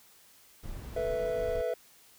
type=noise; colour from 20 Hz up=brown; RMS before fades=-41 dBFS; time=0.63-1.62 s; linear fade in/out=10 ms
type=chord; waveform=triangle; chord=A suspended second; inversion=none; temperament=equal; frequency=440 / 493.9 / 659.3 Hz; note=A4 / B4 / E5; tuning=0 / 0 / 0 cents; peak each=-34 / -30 / -31 dBFS; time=0.96-1.74 s; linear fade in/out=5 ms
effects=white hiss -59 dBFS RMS until 2.18 s